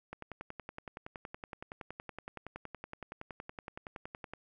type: click train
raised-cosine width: 0.5 ms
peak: -27 dBFS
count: 46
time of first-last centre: 0.13-4.336 s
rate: 10.7 Hz
effects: none